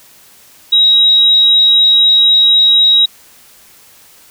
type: tone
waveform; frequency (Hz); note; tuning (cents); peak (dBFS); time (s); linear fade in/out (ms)
sine; 3824; A#7; +43; -5; 0.72-3.06; 10
effects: white hiss -43 dBFS RMS until 4.3 s